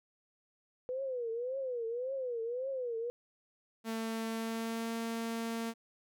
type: tone with vibrato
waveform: sine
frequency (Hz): 495.3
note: B4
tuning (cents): +5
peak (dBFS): -34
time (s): 0.89-3.1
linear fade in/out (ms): 0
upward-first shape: triangle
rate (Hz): 1.8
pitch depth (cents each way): 180
type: tone with pitch glide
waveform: sawtooth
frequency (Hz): 224.8 to 228.5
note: A3 to A#3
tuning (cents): +37 to -34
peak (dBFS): -31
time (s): 3.84-5.74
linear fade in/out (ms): 50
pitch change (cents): +29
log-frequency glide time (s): 4.29-4.92
effects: none